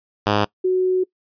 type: tone pair in turn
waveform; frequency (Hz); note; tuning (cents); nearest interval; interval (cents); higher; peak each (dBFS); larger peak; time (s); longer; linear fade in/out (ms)
5% pulse / sine; 103.83 / 370; G#2 / F#4; 0 / 0; octave + minor seventh; 2200; second; -5 / -15; first; 0.26-0.45 / 0.64-1.04; second; 10
effects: noise-tail reverb RT60 0.1 s tail -22 dB re dry + resampled to 11025 Hz